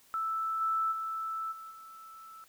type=tone with level steps; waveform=sine; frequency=1318.5 Hz; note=E6; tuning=in tune; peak=-30 / -27 / -33 / -43 / -47 dBFS; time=0.14-2.44 s; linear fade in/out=0 ms; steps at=0.6 / 0.91 / 1.51 / 1.7 s; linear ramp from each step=20 ms; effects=white hiss -62 dBFS RMS until 2.48 s